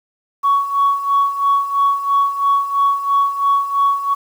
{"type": "tone with tremolo", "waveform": "sine", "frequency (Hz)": 1118, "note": "C#6", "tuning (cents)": 14, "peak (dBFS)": -9, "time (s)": [0.43, 4.15], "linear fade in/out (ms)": 20, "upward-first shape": "sine", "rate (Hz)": 3, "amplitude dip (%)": 75, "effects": ["tanh soft clip ceiling -7 dBFS", "7-bit"]}